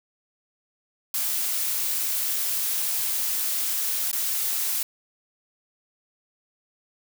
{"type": "noise with dropouts", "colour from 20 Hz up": "blue", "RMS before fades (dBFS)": -26, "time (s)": [1.14, 4.83], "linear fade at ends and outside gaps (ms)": 2, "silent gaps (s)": [4.115, 4.129], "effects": []}